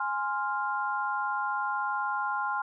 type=chord; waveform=sine; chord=F minor; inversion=first; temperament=equal; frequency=830.6 / 1046.5 / 1396.9 Hz; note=Ab5 / C6 / F6; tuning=0 / 0 / 0 cents; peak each=-32 dBFS; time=0-2.62 s; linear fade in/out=5 ms; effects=none